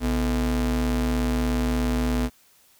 square ring-modulated tone, 95.2 Hz, F#2, 50 cents sharp, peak -19 dBFS, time 0-2.3 s, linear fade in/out 50 ms, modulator 152 Hz, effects white hiss -58 dBFS RMS until 2.79 s

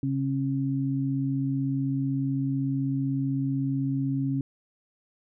sine tone pair together, 135.9 / 271.8 Hz, C#3 / C#4, -34 / -34 cents, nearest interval octave, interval 1200 cents, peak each -27 dBFS, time 0.03-4.41 s, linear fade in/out 2 ms, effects none

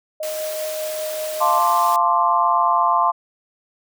sine tone with tremolo, 621 Hz, D#5, 3 cents flat, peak -23 dBFS, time 0.2-1.59 s, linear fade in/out 5 ms, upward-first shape triangle, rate 5.1 Hz, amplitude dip 25%
white high-pass noise, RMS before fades -32 dBFS, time 0.23-1.96 s, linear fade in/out 0 ms, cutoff 330 Hz, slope 48 dB/octave
sine chord, D minor seventh, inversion first, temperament equal with one note detuned, 694.4 / 880 / 1046.5 / 1174.7 Hz, F5 / A5 / C6 / D6, -10 / 0 / 0 / 0 cents, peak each -21 / -21 / -17 / -22 dBFS, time 1.4-3.12 s, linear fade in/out 20 ms
effects none

